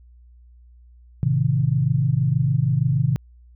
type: chord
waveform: sine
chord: A diminished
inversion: none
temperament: just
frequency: 110 / 132 / 158.4 Hz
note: A2 / C3 / Eb3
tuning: 0 / +16 / +31 cents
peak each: -24 / -19 / -22 dBFS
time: 1.23-3.16 s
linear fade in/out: 0 ms
effects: added 60 Hz sine -46 dBFS peak until 3.55 s